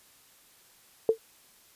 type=tone with exponential decay; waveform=sine; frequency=447.3 Hz; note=A4; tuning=28 cents sharp; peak=-14 dBFS; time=1.09-1.18 s; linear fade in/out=1 ms; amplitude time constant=18 ms; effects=white hiss -59 dBFS RMS until 1.75 s + resampled to 32000 Hz